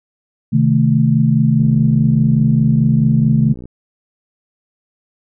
sine chord, A diminished, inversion first, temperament equal, 130.81 / 155.56 / 220 Hz, C3 / Eb3 / A3, 0 / 0 / 0 cents, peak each -14 dBFS, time 0.52-3.54 s, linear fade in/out 20 ms
click train, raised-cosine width 3 ms, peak -21 dBFS, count 127, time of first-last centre 1.6-3.655 s, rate 61.3 Hz
effects none

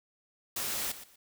white noise with echo, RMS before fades -34 dBFS, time 0.56-0.92 s, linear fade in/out 5 ms, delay 120 ms, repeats 2, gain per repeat -13 dB, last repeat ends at 1.16 s, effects none

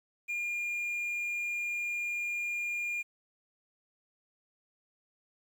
triangle tone with quantisation, 2413 Hz, D7, 46 cents sharp, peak -30 dBFS, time 0.28-3.03 s, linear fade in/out 20 ms, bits 10, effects none

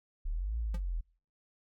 sine linear two-way sweep, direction up then down, 32.7 to 58.27 to 39.01 Hz, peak -31 dBFS, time 0.25-1.01 s, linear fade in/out 10 ms, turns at 0.57 s
square tone with exponential decay, 173.9 Hz, F3, 7 cents flat, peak -38 dBFS, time 0.74-0.81 s, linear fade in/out 5 ms, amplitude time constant 15 ms
effects noise-tail reverb RT60 0.5 s tail -26 dB re dry

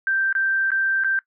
sine tone with dropouts, 1568 Hz, G6, in tune, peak -18 dBFS, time 0.07-1.19 s, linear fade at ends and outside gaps 1 ms, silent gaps 0.327-0.351 / 0.705-0.717 / 1.037-1.045 s, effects noise-tail reverb RT60 0.1 s tail -20 dB re dry

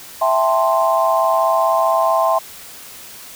sine chord, A minor seventh, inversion second, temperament equal, 659.3 / 784 / 880 / 1046.5 Hz, E5 / G5 / A5 / C6, 0 / 0 / 0 / 0 cents, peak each -16 / -21 / -22 / -17 dBFS, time 0.21-2.39 s, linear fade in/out 10 ms, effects white hiss -37 dBFS RMS until 3.35 s

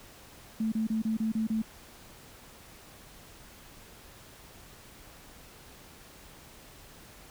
sine tone bursts, 220.6 Hz, A3, 5 cents sharp, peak -26 dBFS, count 7, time 0.6-1.62 s, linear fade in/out 5 ms, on 120 ms, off 30 ms, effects pink hiss -52 dBFS RMS until 7.3 s

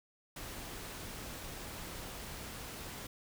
pink noise, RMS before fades -45 dBFS, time 0.36-3.07 s, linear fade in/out 5 ms, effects none

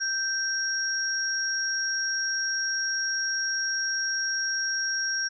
sine tone pair together, 1565 / 5600 Hz, G6 / F8, -3 / +4 cents, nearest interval octave + minor seventh, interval 2207 cents, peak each -28 dBFS, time 0-5.29 s, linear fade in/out 20 ms, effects none

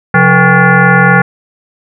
sine tone with frequency modulation, 802 Hz, G5, 39 cents sharp, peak -3 dBFS, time 0.14-1.22 s, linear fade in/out 5 ms, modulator 312 Hz, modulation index 3.3, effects none

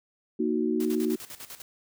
sine chord, D# minor, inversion second, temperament equal, 233.1 / 311.1 / 370 Hz, A#3 / D#4 / F#4, 0 / 0 / 0 cents, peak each -28 / -28 / -28 dBFS, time 0.39-1.16 s, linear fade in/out 10 ms
white noise with tremolo, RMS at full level -41 dBFS, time 0.8-1.62 s, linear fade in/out 2 ms, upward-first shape square, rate 10 Hz, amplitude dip 75%
effects none

